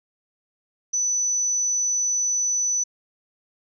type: tone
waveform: sine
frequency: 5980 Hz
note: F#8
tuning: 17 cents sharp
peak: -20 dBFS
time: 0.93-2.84 s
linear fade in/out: 10 ms
effects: none